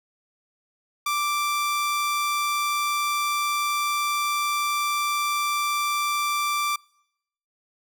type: tone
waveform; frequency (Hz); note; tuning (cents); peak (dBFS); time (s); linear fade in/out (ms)
sawtooth; 1174.7; D6; 0; -19; 1.06-6.76; 5
effects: noise-tail reverb RT60 0.8 s tail -26 dB re dry